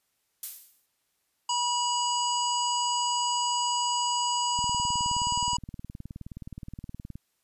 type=noise with exponential decay; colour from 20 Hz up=violet; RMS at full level=-30 dBFS; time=0.43-0.86 s; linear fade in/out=2 ms; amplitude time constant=93 ms
type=harmonic tone; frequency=971 Hz; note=B5; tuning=30 cents flat; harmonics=1 / 3 / 5 / 7 / 8; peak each=-27 / -32 / -34 / -35 / -36 dBFS; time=1.49-5.57 s; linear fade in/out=5 ms
type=click train; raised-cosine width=5 ms; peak=-27 dBFS; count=50; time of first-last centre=4.59-7.155 s; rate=19.1 Hz
effects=white hiss -75 dBFS RMS until 7.43 s + resampled to 32000 Hz